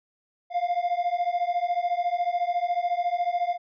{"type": "beating tone pair", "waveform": "triangle", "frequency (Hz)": [695, 709], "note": ["F5", "F5"], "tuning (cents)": [-9, 26], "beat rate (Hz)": 14, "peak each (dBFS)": [-25, -24], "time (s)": [0.5, 3.58], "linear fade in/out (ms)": 50, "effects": ["resampled to 11025 Hz"]}